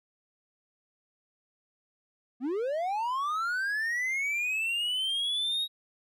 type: linear sweep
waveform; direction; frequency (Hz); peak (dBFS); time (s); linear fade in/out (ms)
triangle; up; 230 to 3801; -26; 2.4-5.68; 50
effects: none